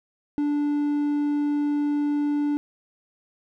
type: tone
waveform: triangle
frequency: 292.2 Hz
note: D4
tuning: 9 cents flat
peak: -19 dBFS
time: 0.38-2.57 s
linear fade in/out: 0 ms
effects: none